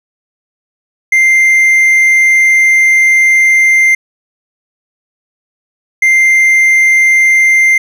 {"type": "tone pair in turn", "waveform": "triangle", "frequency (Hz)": [2093, 2093], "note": ["C7", "C7"], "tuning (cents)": [0, 0], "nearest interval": "unison", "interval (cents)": 0, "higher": "neither", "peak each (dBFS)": -3, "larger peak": "neither", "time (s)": [[1.12, 3.95], [6.02, 7.78]], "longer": "first", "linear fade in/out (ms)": 5, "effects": []}